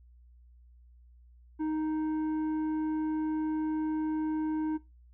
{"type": "tone with tanh clipping", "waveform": "sine", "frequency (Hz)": 311.1, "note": "D#4", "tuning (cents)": 0, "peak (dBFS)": -30, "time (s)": [1.59, 4.78], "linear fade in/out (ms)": 20, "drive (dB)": 8, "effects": ["noise-tail reverb RT60 0.2 s tail -18 dB re dry", "added 60 Hz sine -54 dBFS peak until 5.13 s"]}